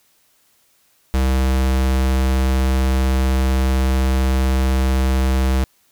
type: tone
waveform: square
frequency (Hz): 65.41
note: C2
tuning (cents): 0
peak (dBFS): -15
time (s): 1.14-5.64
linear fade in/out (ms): 0
effects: white hiss -59 dBFS RMS until 5.91 s